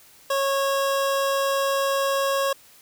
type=tone; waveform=25% pulse; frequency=549 Hz; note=C#5; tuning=17 cents flat; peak=-17 dBFS; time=0.3-2.53 s; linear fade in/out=5 ms; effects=white hiss -52 dBFS RMS until 2.81 s